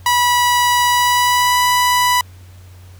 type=tone with pitch glide; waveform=sawtooth; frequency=976 to 987.9 Hz; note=B5 to B5; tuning=-21 to 0 cents; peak=-8 dBFS; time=0.06-2.21 s; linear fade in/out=2 ms; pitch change=+21 cents; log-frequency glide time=0.88-1.58 s; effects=added 91 Hz sine -37 dBFS peak until 2.99 s + pink hiss -49 dBFS RMS until 2.99 s

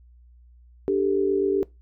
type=chord; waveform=sine; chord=D suspended fourth; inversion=none; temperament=equal; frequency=293.7 / 392 / 440 Hz; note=D4 / G4 / A4; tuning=0 / 0 / 0 cents; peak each=-27 / -21 / -27 dBFS; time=0.88-1.63 s; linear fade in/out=0 ms; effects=noise-tail reverb RT60 0.2 s tail -20 dB re dry + added 60 Hz sine -49 dBFS peak until 1.81 s

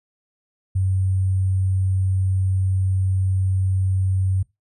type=tone with sample-and-hold; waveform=sine; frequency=94.5 Hz; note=F#2; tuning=37 cents sharp; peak=-17 dBFS; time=0.75-4.43 s; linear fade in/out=10 ms; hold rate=8820 Hz; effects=noise-tail reverb RT60 0.2 s tail -22 dB re dry + resampled to 32000 Hz

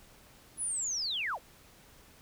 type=linear sweep; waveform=sine; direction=down; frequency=10548 to 391.7 Hz; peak=-31 dBFS; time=0.57-1.39 s; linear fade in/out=50 ms; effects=pink hiss -58 dBFS RMS until 2.21 s

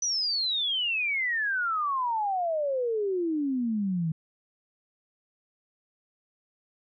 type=exponential sweep; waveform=sine; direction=down; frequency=6010 to 155.56 Hz; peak=-25 dBFS; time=0.02-4.12 s; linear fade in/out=5 ms; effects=none

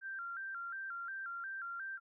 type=tone with vibrato; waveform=sine; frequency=1473 Hz; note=F#6; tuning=8 cents flat; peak=-40 dBFS; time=0.01-2 s; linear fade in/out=50 ms; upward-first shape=square; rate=2.8 Hz; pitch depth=110 cents each way; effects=none

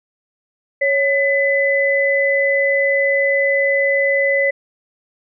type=tone pair together; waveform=sine; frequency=554.4 / 2008 Hz; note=C#5 / B6; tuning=0 / +28 cents; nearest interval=octave + minor seventh; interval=2228 cents; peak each=-16 dBFS; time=0.81-4.51 s; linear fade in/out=10 ms; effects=none

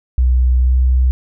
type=tone with pitch glide; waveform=sine; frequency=62.6 to 63.58 Hz; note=B1 to C2; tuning=+24 to -49 cents; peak=-9 dBFS; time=0.18-1.11 s; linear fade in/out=0 ms; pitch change=+27 cents; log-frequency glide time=0.59-0.74 s; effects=none

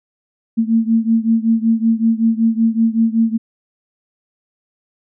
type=beating tone pair; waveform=sine; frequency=224.4 / 229.7 Hz; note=A3 / A#3; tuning=+34 / -25 cents; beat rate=5.3 Hz; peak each=-14 / -16 dBFS; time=0.57-3.38 s; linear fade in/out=20 ms; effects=none

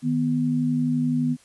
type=tone pair together; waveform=sine; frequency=155.11 / 246.9 Hz; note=D#3 / B3; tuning=-5 / 0 cents; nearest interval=minor sixth; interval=805 cents; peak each=-25 / -21 dBFS; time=0.02-1.37 s; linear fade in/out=50 ms; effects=white hiss -56 dBFS RMS until 1.44 s + resampled to 24000 Hz

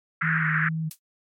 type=band-pass noise; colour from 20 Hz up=pink; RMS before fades=-25 dBFS; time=0.21-0.69 s; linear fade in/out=5 ms; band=1400 to 1900 Hz; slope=48 dB/octave
type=tone with vibrato; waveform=sine; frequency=158.7 Hz; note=D#3; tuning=35 cents sharp; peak=-25 dBFS; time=0.22-0.9 s; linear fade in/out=20 ms; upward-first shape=square; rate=2.4 Hz; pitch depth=20 cents each way
type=noise with exponential decay; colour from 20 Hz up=violet; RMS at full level=-27 dBFS; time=0.91-0.99 s; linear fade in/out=0 ms; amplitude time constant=16 ms
effects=low-pass 11000 Hz 12 dB/octave + MP3 96 kbps

